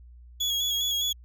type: tone with vibrato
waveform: 35% pulse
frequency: 3346 Hz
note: G#7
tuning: 12 cents sharp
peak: -23 dBFS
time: 0.4-1.13 s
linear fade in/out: 10 ms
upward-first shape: square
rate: 4.9 Hz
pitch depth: 25 cents each way
effects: added 60 Hz sine -46 dBFS peak until 1.24 s